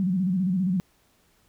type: tone with vibrato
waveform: sine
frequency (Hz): 185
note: F#3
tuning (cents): 0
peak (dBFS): -21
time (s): 0-0.8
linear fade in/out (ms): 0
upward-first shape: square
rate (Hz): 15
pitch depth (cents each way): 86
effects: pink hiss -64 dBFS RMS until 1.48 s